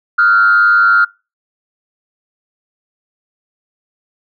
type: tone with frequency modulation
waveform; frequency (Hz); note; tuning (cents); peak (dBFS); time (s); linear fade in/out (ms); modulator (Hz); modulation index
sine; 1400; F6; +4; -6; 0.18-1.05; 10; 102; 0.78
effects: noise-tail reverb RT60 0.3 s tail -26 dB re dry + tanh soft clip ceiling -2 dBFS